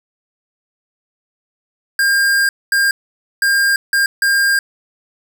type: tone bursts at uneven times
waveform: square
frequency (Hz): 1606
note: G6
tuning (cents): +41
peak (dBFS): -12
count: 5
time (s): 1.99-2.49 / 2.72-2.91 / 3.42-3.76 / 3.93-4.06 / 4.22-4.59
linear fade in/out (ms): 2
effects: none